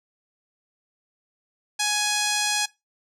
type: tone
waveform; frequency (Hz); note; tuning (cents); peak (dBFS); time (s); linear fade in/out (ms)
5% pulse; 835; G#5; +9; -9; 1.79-2.66; 10
effects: noise-tail reverb RT60 0.2 s tail -19 dB re dry + low-pass 9000 Hz 12 dB/octave